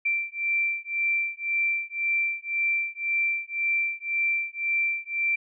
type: beating tone pair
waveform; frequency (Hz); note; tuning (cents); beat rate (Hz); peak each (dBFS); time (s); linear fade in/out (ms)
sine; 2349 / 2350.9; D7 / D7; 0 / +1; 1.9; -27; 0.05-5.36; 10
effects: none